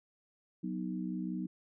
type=chord; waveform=sine; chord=B major; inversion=second; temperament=equal with one note detuned; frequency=185 / 245.7 / 311.1 Hz; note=F#3 / B3 / D#4; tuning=0 / -9 / 0 cents; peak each=-37 / -40 / -40 dBFS; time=0.63-1.47 s; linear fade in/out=10 ms; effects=none